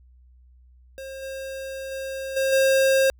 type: tone with level steps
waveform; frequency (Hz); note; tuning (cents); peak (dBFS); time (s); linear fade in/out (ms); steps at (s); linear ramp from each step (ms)
square; 535; C5; +38; -35 / -32 / -30 / -21 / -17; 0.98-3.1; 0; 1.22 / 1.91 / 2.36 / 2.52; 10
effects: added 62 Hz sine -50 dBFS peak until 3.19 s